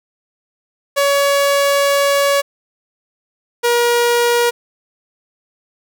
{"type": "tone pair in turn", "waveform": "sawtooth", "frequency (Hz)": [563, 476.7], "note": ["C#5", "A#4"], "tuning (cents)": [27, 39], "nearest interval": "minor third", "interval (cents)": 288, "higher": "first", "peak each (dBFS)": -8, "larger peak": "neither", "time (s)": [[0.96, 2.42], [3.63, 4.51]], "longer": "first", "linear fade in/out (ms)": 20, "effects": []}